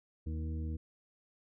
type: harmonic tone with a mistuned harmonic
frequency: 79 Hz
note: D#2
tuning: 27 cents sharp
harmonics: 1 / 2 / 3 / 4 / 6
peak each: -35 / -46 / -46 / -47 / -55 dBFS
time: 0.26-0.77 s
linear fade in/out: 10 ms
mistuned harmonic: 3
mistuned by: -16 cents
effects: none